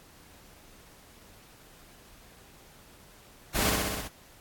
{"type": "noise with echo", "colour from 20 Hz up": "pink", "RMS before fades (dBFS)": -27, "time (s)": [3.54, 3.71], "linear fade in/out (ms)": 20, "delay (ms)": 63, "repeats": 6, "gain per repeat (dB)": -2, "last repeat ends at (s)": 4.088, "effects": ["pink hiss -55 dBFS RMS until 4.4 s", "AAC 64 kbps"]}